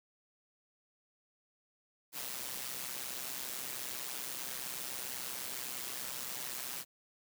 white noise with amplitude modulation, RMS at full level -38 dBFS, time 2.12-6.85 s, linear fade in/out 50 ms, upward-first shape sine, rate 128 Hz, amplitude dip 70%, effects high-pass 100 Hz 12 dB/octave

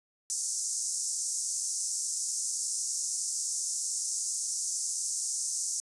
pink band-pass noise, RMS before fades -33 dBFS, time 0.3-5.8 s, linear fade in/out 0 ms, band 5700 to 9400 Hz, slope 48 dB/octave, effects resampled to 24000 Hz

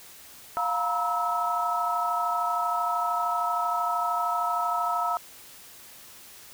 sine tone cluster, 703 / 935 / 968 / 1299 Hz, F5 / A#5 / B5 / E6, +11 / +5 / -35 / -26 cents, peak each -29 / -32 / -33 / -27 dBFS, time 0.57-5.17 s, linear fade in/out 0 ms, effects white hiss -48 dBFS RMS until 6.53 s

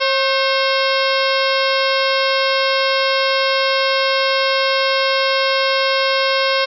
harmonic tone with a mistuned harmonic, 538 Hz, C5, 48 cents sharp, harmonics 1 / 2 / 3 / 4 / 5 / 6 / 7 / 8 / 9 / 10, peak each -18 / -21 / -23 / -24 / -25 / -26 / -26 / -27 / -28 / -28 dBFS, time 0-6.66 s, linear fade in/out 20 ms, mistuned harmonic 3, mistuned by -70 cents, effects none

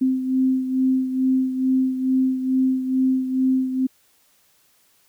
sine beating tone pair, 260 / 262.3 Hz, C4 / C4, -11 / +4 cents, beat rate 2.3 Hz, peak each -18 / -25 dBFS, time 0.01-3.87 s, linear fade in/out 10 ms, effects white hiss -60 dBFS RMS until 5.08 s

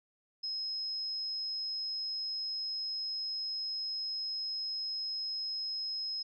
sine tone, 5130 Hz, E8, 48 cents flat, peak -34 dBFS, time 0.43-6.23 s, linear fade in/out 10 ms, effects none

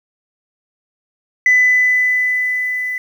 sine tone with level ramp, 2000 Hz, B6, 21 cents sharp, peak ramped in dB -6 to -19 dBFS, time 1.46-2.98 s, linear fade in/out 2 ms, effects tanh soft clip ceiling -5 dBFS + 7-bit

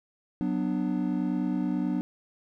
triangle chord, B minor, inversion second, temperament just, 185.21 / 246.9 / 296.3 Hz, F#3 / B3 / D4, +2 / 0 / +15 cents, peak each -28 dBFS, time 0.41-2.01 s, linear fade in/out 0 ms, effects none

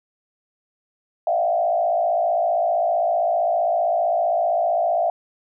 sine tone with frequency modulation, 684 Hz, F5, 36 cents flat, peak -17 dBFS, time 1.27-5.1 s, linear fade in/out 2 ms, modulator 55.4 Hz, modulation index 1.2, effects none

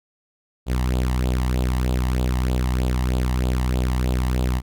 sawtooth tone with flanger, 62.8 Hz, B1, 30 cents sharp, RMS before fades -21 dBFS, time 0.66-4.62 s, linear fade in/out 50 ms, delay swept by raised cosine 0.25 to 1.06 ms, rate 3.2 Hz, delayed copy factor +0.65, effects none

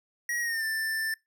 square tone with pitch glide, 1902 to 1774.6 Hz, A#6 to A6, +34 to +14 cents, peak -29 dBFS, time 0.29-1.14 s, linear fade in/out 2 ms, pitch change -120 cents, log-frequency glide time 0.41-0.64 s, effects noise-tail reverb RT60 0.2 s tail -24 dB re dry

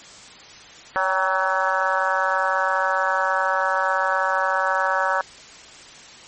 harmonic tone with a mistuned harmonic, 188.1 Hz, F#3, 29 cents sharp, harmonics 3 / 4 / 5 / 6 / 7 / 8 / 9, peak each -26 / -27 / -25 / -27 / -26 / -25 / -28 dBFS, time 0.96-5.21 s, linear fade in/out 0 ms, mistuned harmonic 4, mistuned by +45 cents, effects white hiss -43 dBFS RMS until 6.27 s + MP3 32 kbps

